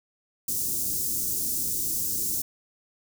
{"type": "band-stop noise", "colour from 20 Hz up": "white", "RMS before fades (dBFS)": -28, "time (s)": [0.48, 2.42], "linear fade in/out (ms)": 5, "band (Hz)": [370, 5900], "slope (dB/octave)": 24, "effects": []}